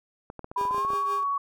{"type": "clicks", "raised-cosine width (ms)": 1, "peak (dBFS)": -24, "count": 12, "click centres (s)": [0.301, 0.393, 0.444, 0.515, 0.612, 0.653, 0.71, 0.746, 0.781, 0.849, 0.904, 0.934]}
{"type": "tone with pitch glide", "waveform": "sine", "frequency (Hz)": [987.8, 1121.7], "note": ["B5", "C#6"], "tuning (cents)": [0, 20], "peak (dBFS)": -24, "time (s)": [0.56, 1.38], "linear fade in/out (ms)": 5, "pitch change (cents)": 220, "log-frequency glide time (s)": [0.67, 0.9]}
{"type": "tone with tremolo", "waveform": "40% pulse", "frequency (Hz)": 405.2, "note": "G#4", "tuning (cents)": -43, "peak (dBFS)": -32, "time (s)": [0.57, 1.24], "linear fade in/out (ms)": 10, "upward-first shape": "triangle", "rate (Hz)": 5.8, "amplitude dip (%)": 85}
{"effects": []}